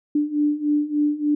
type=beating tone pair; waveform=sine; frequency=293.7 / 297.1 Hz; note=D4 / D4; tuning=0 / +20 cents; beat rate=3.4 Hz; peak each=-23 / -20 dBFS; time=0.15-1.35 s; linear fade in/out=5 ms; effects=none